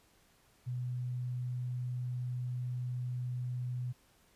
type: tone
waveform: sine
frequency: 124.3 Hz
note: B2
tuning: 12 cents sharp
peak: -34 dBFS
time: 0.66-3.93 s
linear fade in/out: 20 ms
effects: pink hiss -67 dBFS RMS until 4.35 s + resampled to 32000 Hz